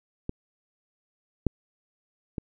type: clicks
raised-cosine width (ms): 3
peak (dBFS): -17 / -9 / -18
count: 3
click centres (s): 0.294 / 1.467 / 2.382
effects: none